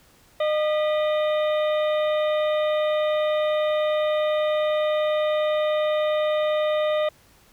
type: harmonic tone with a mistuned harmonic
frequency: 610 Hz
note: D#5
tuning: 34 cents flat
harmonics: 1 / 2 / 3 / 4 / 5 / 6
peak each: -20 / -31 / -35 / -40 / -41 / -37 dBFS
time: 0.4-7.09 s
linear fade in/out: 5 ms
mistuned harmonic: 3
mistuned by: +120 cents
effects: pink hiss -56 dBFS RMS until 7.52 s